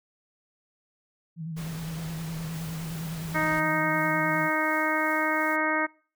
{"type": "tone with vibrato", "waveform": "sine", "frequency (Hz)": 161.9, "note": "E3", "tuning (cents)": -31, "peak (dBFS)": -32, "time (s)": [1.36, 4.5], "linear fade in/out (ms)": 50, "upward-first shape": "square", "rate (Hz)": 9.7, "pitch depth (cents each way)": 47}
{"type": "noise", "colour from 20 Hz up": "pink", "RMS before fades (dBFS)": -42, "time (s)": [1.56, 3.61], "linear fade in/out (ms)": 20}
{"type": "noise with tremolo", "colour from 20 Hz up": "blue", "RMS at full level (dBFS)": -48, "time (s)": [2.53, 5.57], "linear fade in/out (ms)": 20, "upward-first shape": "triangle", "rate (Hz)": 2.8, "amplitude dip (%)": 40}
{"type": "harmonic tone", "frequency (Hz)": 311.1, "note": "D#4", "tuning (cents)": 0, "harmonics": [1, 2, 3, 4, 5, 6, 7], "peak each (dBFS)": [-31, -31, -31, -31, -31, -31, -31], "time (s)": [3.34, 5.87], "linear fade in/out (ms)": 20}
{"effects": ["noise-tail reverb RT60 0.4 s tail -24 dB re dry"]}